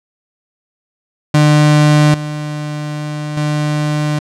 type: tone with level steps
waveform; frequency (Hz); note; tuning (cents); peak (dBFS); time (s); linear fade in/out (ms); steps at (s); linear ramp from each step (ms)
35% pulse; 149.9; D3; +36; -5 / -18 / -12; 1.34-4.19; 5; 2.14 / 3.37; 2
effects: low-pass 8000 Hz 12 dB/octave